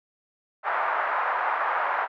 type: band-pass noise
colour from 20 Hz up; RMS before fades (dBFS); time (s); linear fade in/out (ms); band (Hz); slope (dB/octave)
pink; -26; 0.63-2.08; 50; 750 to 1600; 24
effects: none